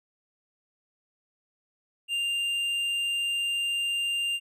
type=tone with tanh clipping; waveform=sine; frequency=2794 Hz; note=F7; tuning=in tune; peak=-27 dBFS; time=2.08-4.4 s; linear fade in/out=50 ms; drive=7 dB; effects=none